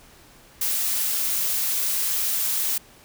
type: noise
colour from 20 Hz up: blue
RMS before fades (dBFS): -24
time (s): 0.61-2.78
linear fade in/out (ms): 5
effects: pink hiss -51 dBFS RMS until 3.04 s